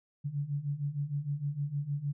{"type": "beating tone pair", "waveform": "sine", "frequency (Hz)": [140, 146.5], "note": ["C#3", "D3"], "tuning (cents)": [18, -4], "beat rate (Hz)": 6.5, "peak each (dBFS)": [-36, -33], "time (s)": [0.24, 2.13], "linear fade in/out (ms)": 20, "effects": []}